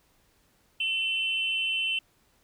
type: tone pair together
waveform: sine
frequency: 2693 / 3057 Hz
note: E7 / G7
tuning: +36 / -44 cents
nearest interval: major second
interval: 220 cents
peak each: -27 / -28 dBFS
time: 0.8-1.99 s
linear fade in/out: 5 ms
effects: tanh soft clip ceiling -19 dBFS + pink hiss -66 dBFS RMS until 2.43 s